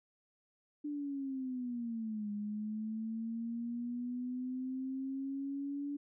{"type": "linear two-way sweep", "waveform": "sine", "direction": "down then up", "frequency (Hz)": [297, 205.6, 287.7], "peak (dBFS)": -36, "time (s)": [0.84, 5.97], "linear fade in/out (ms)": 10, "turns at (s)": 2.31, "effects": []}